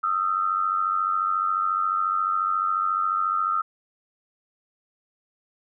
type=tone pair together; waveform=sine; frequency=1244.5 / 1338.7 Hz; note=D#6 / E6; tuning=0 / +26 cents; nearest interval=minor second; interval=126 cents; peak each=-24 dBFS; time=0.03-3.62 s; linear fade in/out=10 ms; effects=none